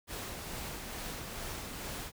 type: noise with tremolo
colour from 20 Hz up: pink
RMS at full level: -40 dBFS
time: 0.07-2.12 s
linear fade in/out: 50 ms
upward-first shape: sine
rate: 2.3 Hz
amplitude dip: 30%
effects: none